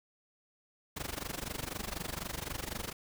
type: noise with amplitude modulation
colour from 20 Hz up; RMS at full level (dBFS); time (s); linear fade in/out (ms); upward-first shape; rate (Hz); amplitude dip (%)
pink; -36; 0.96-2.93; 10; sine; 24; 90
effects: none